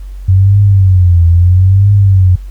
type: tone with vibrato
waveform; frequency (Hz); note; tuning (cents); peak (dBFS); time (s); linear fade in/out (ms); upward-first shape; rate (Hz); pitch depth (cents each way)
sine; 92.5; F#2; 0; -3; 0.28-2.36; 10; triangle; 0.76; 170
effects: added 47 Hz sine -22 dBFS peak until 2.5 s + pink hiss -48 dBFS RMS until 2.5 s